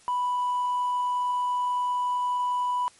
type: tone with hard clipping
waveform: triangle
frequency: 987.8 Hz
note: B5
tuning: in tune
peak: -23 dBFS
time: 0.08-2.88 s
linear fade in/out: 0 ms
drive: 2 dB
effects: white hiss -56 dBFS RMS until 2.99 s + MP3 48 kbps